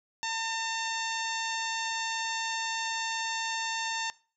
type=harmonic tone with a mistuned harmonic; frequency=903 Hz; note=A5; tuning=45 cents sharp; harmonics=1 / 2 / 3 / 4 / 5 / 6 / 7 / 8; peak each=-34 / -37 / -39 / -40 / -41 / -42 / -42 / -43 dBFS; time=0.23-4.1 s; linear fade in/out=0 ms; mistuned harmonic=5; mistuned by=-23 cents; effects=noise-tail reverb RT60 0.4 s tail -21 dB re dry